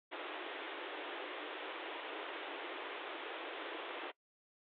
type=band-pass noise; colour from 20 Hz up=pink; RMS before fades=-45 dBFS; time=0.11-4.12 s; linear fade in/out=20 ms; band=300 to 3600 Hz; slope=96 dB/octave; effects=noise-tail reverb RT60 0.1 s tail -22 dB re dry